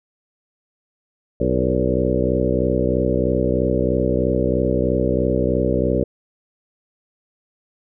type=harmonic tone with a mistuned harmonic; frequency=63.1 Hz; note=B1; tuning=38 cents sharp; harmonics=1 / 2 / 3 / 4 / 5 / 6 / 7 / 8 / 9; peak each=-25 / -25 / -25 / -25 / -25 / -25 / -25 / -25 / -25 dBFS; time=1.4-6.04 s; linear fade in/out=5 ms; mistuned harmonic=7; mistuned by=+42 cents; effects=none